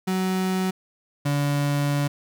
35% pulse tone pair in turn, 187 / 143.77 Hz, F#3 / D3, +19 / -36 cents, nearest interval perfect fourth, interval 455 cents, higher first, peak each -20 / -19 dBFS, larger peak second, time 0.07-0.71 / 1.25-2.08 s, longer second, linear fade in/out 10 ms, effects none

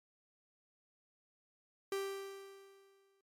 45% pulse tone with exponential decay, 391.8 Hz, G4, 1 cent flat, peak -34 dBFS, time 1.92-3.21 s, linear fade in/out 2 ms, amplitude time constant 280 ms, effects MP3 64 kbps

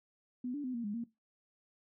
sine tone with pitch steps, 248.7 / 290.1 / 254.2 / 234.9 / 206.2 / 233.4 Hz, B3 / D4 / C4 / A#3 / G#3 / A#3, +12 / -21 / -50 / +13 / -12 / +2 cents, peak -35 dBFS, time 0.44-1.04 s, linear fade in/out 5 ms, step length 100 ms, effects noise-tail reverb RT60 0.2 s tail -18 dB re dry

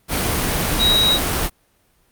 sine tone in noise, 3825 Hz, A#7, 44 cents sharp, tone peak -13 dBFS, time 0.78-1.19 s, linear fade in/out 50 ms, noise pink, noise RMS -20 dBFS, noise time 0.08-1.5 s, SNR +4 dB, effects pink hiss -60 dBFS RMS until 2.11 s + Opus 32 kbps

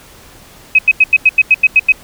sine tone bursts, 2538 Hz, D#7, 34 cents sharp, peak -3 dBFS, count 10, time 0.75-1.922 s, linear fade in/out 5 ms, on 38 ms, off 88 ms, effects pink hiss -40 dBFS RMS until 2.03 s

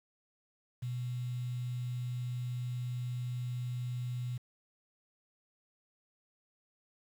sine tone with quantisation, 123.47 Hz, B2, in tune, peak -34 dBFS, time 0.82-4.38 s, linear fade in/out 10 ms, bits 9, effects none

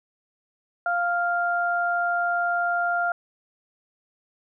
sine tone pair together, 698.5 / 1396.9 Hz, F5 / F6, 0 / 0 cents, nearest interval octave, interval 1200 cents, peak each -24 dBFS, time 0.86-3.12 s, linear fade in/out 2 ms, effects none

